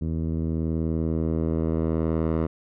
10% pulse tone with low-pass filter sweep, 80.7 Hz, E2, 36 cents flat, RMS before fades -25 dBFS, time 0.01-2.47 s, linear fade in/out 10 ms, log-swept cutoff 210 to 970 Hz, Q 0.73, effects none

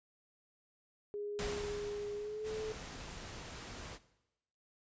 sine tone with pitch glide, 412.5 to 433.8 Hz, G#4 to A4, -12 to -25 cents, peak -38 dBFS, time 1.14-2.72 s, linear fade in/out 0 ms, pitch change +87 cents, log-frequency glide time 2.15-2.48 s
pink noise with exponential decay, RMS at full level -39 dBFS, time 1.39-3.28 s, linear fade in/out 0 ms, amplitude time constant 410 ms
pink noise, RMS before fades -47 dBFS, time 2.43-3.99 s, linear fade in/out 50 ms
effects noise-tail reverb RT60 0.9 s tail -17 dB re dry + resampled to 16000 Hz

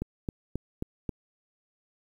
click train, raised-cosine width 3 ms, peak -18 dBFS, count 5, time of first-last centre 0.02-1.092 s, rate 3.73 Hz, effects 9-bit

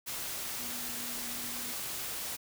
sine tone in noise, 241.6 Hz, B3, 38 cents flat, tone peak -48 dBFS, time 0.58-1.74 s, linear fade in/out 20 ms, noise white, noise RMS -38 dBFS, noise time 0.06-2.37 s, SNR -13 dB, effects none

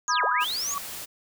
sine linear two-way sweep, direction down then up, 6890 to 398.3 to 6890 Hz, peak -27 dBFS, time 0.08-0.74 s, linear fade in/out 0 ms, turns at 0.24 s
sine chord, G# minor, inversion first, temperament equal with one note detuned, 987.8 / 1244.5 / 1628 Hz, B5 / D#6 / G#6, 0 / 0 / -35 cents, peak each -26 / -25 / -28 dBFS, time 0.08-0.45 s, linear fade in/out 20 ms
white noise, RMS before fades -37 dBFS, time 0.4-1.06 s, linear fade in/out 20 ms
sine tone with exponential growth, 1136 Hz, C#6, 42 cents sharp, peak -24 dBFS, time 0.6-0.78 s, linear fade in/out 1 ms, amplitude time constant 37 ms
effects none

